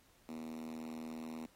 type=tone with high-pass filter; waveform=5% pulse; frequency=80.1 Hz; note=E2; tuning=49 cents flat; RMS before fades=-45 dBFS; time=0.29-1.46 s; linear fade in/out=0 ms; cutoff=240 Hz; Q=6.8; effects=pink hiss -68 dBFS RMS until 1.55 s + AAC 48 kbps